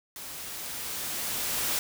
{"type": "noise with level ramp", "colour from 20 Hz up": "white", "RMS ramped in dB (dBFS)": [-41, -28], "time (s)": [0.16, 1.79], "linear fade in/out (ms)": 0, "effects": []}